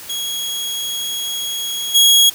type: tone with level steps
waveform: sawtooth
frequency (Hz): 3312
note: G#7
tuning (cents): -5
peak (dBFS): -18 / -5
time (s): 0.09-2.3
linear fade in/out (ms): 10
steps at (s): 1.94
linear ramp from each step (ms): 20
effects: white hiss -35 dBFS RMS until 2.34 s